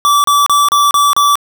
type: tone bursts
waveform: square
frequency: 1157 Hz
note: D6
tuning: 26 cents flat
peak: -8 dBFS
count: 6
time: 0.05-1.355 s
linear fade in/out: 0 ms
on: 190 ms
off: 33 ms
effects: none